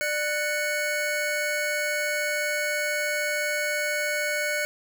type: tone cluster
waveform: square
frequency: 596 / 1482 / 2221 Hz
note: D5 / F#6 / C#7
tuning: +25 / +2 / +3 cents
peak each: -30 dBFS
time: 0.01-4.65 s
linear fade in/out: 0 ms
effects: none